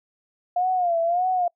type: tone with vibrato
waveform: sine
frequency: 704 Hz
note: F5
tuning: 14 cents sharp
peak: -19 dBFS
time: 0.56-1.48 s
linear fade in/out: 5 ms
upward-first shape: sine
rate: 1.7 Hz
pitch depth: 99 cents each way
effects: noise-tail reverb RT60 0.1 s tail -26 dB re dry